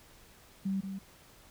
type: tone with echo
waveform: sine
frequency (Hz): 193.6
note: G3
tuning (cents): -21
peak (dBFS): -29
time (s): 0.65-0.81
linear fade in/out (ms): 10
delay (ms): 180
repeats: 1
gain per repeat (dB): -7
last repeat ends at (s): 0.99
effects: pink hiss -58 dBFS RMS until 1.5 s